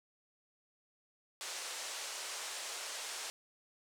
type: band-pass noise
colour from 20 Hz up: white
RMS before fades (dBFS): -43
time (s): 1.41-3.3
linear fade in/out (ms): 0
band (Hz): 430 to 8500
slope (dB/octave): 24
effects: none